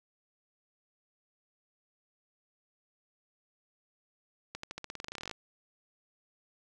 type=accelerating click train; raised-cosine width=0.2 ms; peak=-22 dBFS; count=19; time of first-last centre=4.55-5.312 s; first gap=84 ms; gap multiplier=0.91; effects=none